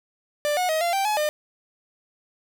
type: tone with pitch steps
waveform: 45% pulse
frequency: 591 / 728 / 632 / 689 / 782 / 848 / 604 Hz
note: D5 / F#5 / D#5 / F5 / G5 / G#5 / D5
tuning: +11 / -28 / +27 / -24 / -4 / +36 / +48 cents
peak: -21 dBFS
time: 0.45-1.29 s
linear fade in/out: 0 ms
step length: 120 ms
effects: none